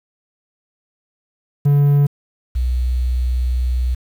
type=tone pair in turn; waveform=triangle / sine; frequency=143.2 / 62.19 Hz; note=D3 / B1; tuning=-43 / +13 cents; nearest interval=octave + major second; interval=1444 cents; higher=first; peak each=-8 / -15 dBFS; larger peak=first; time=1.65-2.07 / 2.55-3.95 s; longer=second; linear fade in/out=10 ms; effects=7-bit